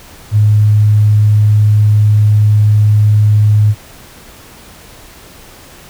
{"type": "tone", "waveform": "sine", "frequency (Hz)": 105.5, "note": "G#2", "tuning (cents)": 28, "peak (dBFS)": -5, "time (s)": [0.31, 3.75], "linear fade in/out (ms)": 50, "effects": ["pink hiss -37 dBFS RMS until 5.89 s"]}